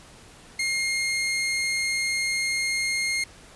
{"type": "tone", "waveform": "sawtooth", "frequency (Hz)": 2133, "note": "C7", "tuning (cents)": 33, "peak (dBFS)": -20, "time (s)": [0.59, 3.24], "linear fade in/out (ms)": 5, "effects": ["pink hiss -49 dBFS RMS until 3.55 s", "resampled to 24000 Hz"]}